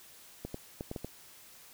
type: clicks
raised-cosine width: 2 ms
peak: -24 dBFS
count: 6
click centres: 0.45 / 0.544 / 0.809 / 0.914 / 0.962 / 1.046 s
effects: white hiss -55 dBFS RMS until 1.73 s